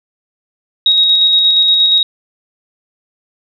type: tone with tremolo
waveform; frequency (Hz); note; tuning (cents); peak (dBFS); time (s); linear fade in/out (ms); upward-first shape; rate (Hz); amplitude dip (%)
sine; 3784; A#7; +25; -6; 0.86-2.03; 2; square; 8.5; 25
effects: none